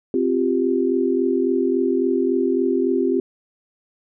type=chord; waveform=sine; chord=C suspended fourth; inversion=none; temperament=just; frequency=261.6 / 348.8 / 392.4 Hz; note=C4 / F4 / G4; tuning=0 / -2 / +2 cents; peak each=-21 dBFS; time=0.14-3.2 s; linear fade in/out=2 ms; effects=none